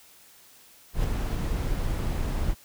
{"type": "noise with ADSR envelope", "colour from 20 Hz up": "brown", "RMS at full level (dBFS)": -23, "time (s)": [0.93, 2.55], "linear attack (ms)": 110, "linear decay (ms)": 6, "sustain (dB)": -4, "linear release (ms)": 40, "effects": ["white hiss -54 dBFS RMS until 2.64 s"]}